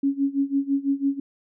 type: tone with tremolo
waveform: sine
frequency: 277.2 Hz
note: C#4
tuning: in tune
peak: -17 dBFS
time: 0.03-1.2 s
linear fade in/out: 5 ms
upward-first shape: sine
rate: 6 Hz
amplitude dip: 90%
effects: none